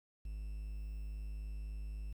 triangle tone with quantisation, 51.91 Hz, G#1, in tune, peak -38 dBFS, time 0.25-2.13 s, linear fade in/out 5 ms, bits 11, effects none

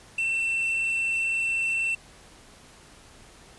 triangle tone with quantisation, 2689 Hz, E7, 34 cents sharp, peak -22 dBFS, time 0.18-1.95 s, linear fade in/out 5 ms, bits 7, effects pink hiss -51 dBFS RMS until 3.58 s + resampled to 24000 Hz

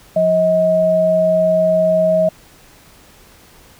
sine tone pair together, 177.4 / 634 Hz, F3 / D#5, +27 / +32 cents, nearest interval octave + minor seventh, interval 2205 cents, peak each -21 / -11 dBFS, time 0.16-2.29 s, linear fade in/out 5 ms, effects pink hiss -46 dBFS RMS until 3.79 s

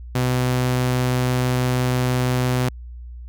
sawtooth tone, 126.1 Hz, B2, 36 cents sharp, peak -14 dBFS, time 0.15-2.69 s, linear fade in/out 5 ms, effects added 60 Hz sine -33 dBFS peak until 3.28 s

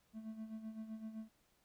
triangle tone with tremolo, 220 Hz, A3, in tune, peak -40 dBFS, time 0.13-1.29 s, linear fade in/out 50 ms, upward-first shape sine, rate 7.8 Hz, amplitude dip 65%, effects pink hiss -75 dBFS RMS until 1.64 s

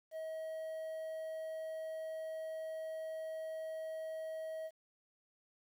triangle tone with quantisation, 638 Hz, D#5, 43 cents sharp, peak -38 dBFS, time 0.11-4.71 s, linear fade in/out 50 ms, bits 11, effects none

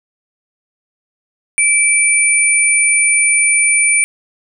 sine tone pair together, 2319 / 9276 Hz, D7 / D9, -22 / -22 cents, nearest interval 2 octaves, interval 2400 cents, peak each -12 dBFS, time 1.58-4.04 s, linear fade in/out 0 ms, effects none

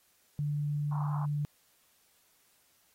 sine tone, 146.83 Hz, D3, in tune, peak -29 dBFS, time 0.39-1.45 s, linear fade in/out 0 ms
white band-pass noise, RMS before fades -42 dBFS, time 0.91-1.26 s, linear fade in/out 10 ms, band 800 to 1100 Hz, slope 48 dB/octave
effects white hiss -68 dBFS RMS until 2.94 s + AAC 48 kbps

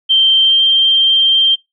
sine tone with pitch glide, 3136 to 3158 Hz, G7 to G7, 0 to +12 cents, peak -7 dBFS, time 0.09-1.56 s, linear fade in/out 20 ms, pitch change +12 cents, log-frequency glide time 0.43-0.62 s, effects noise-tail reverb RT60 0.2 s tail -24 dB re dry

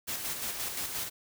white noise with tremolo, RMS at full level -34 dBFS, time 0.07-1.1 s, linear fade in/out 20 ms, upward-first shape square, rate 5.7 Hz, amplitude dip 40%, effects none

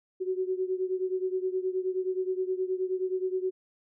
sine beating tone pair, 370 / 379.5 Hz, F#4 / F#4, 0 / +44 cents, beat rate 9.5 Hz, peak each -29 / -32 dBFS, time 0.2-3.51 s, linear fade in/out 20 ms, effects none

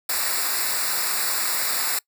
white noise with comb filter, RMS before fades -24 dBFS, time 0.09-1.99 s, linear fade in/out 5 ms, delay 0.32 ms, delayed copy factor -0.9, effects noise-tail reverb RT60 0.1 s tail -23 dB re dry

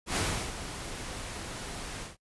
pink noise with ADSR envelope, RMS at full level -28 dBFS, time 0.06-2.17 s, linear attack 96 ms, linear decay 360 ms, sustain -11 dB, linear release 160 ms, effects noise-tail reverb RT60 0.1 s tail -22 dB re dry + resampled to 24000 Hz

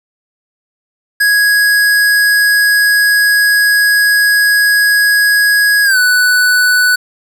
square tone with pitch glide, 1661.2 to 1488.5 Hz, G#6 to F#6, 0 to +10 cents, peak -8 dBFS, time 1.2-6.96 s, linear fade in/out 10 ms, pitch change -190 cents, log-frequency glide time 5.84-5.98 s, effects 7-bit

